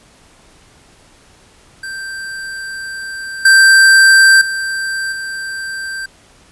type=tone with level steps; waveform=square; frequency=1568 Hz; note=G6; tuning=in tune; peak=-24 / -5 / -18 / -22 dBFS; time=1.83-6.06 s; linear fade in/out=5 ms; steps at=3.45 / 4.41 / 5.12 s; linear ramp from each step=5 ms; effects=pink hiss -47 dBFS RMS until 6.51 s + resampled to 24000 Hz